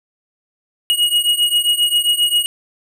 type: beating tone pair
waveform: square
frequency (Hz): 2886 / 2893.5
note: F#7 / F#7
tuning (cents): -44 / -39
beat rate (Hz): 7.5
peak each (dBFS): -18 / -16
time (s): 0.9-2.46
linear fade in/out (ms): 0
effects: none